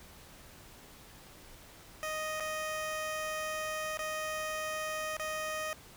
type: tone with dropouts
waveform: 15% pulse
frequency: 622.3 Hz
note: D#5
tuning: in tune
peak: -28 dBFS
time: 2.03-5.73 s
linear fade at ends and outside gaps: 0 ms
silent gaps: 2.399-2.405 / 3.972-3.992 / 5.168-5.197 s
effects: pink hiss -54 dBFS RMS until 5.96 s